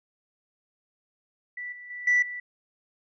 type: tone with level steps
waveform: sine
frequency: 1967 Hz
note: B6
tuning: 7 cents flat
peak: -33 / -41 / -35 / -17 / -33 dBFS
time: 1.57-2.4 s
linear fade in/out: 5 ms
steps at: 1.72 / 1.9 / 2.07 / 2.22 s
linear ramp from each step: 5 ms
effects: tanh soft clip ceiling -15 dBFS